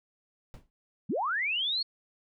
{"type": "noise with exponential decay", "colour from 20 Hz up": "brown", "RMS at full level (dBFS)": -39, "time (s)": [0.54, 0.7], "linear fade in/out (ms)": 0, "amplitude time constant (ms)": 33}
{"type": "linear sweep", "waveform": "sine", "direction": "up", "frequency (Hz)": [134.8, 4402], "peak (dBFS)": -27, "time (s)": [1.09, 1.83], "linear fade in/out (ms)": 10}
{"effects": []}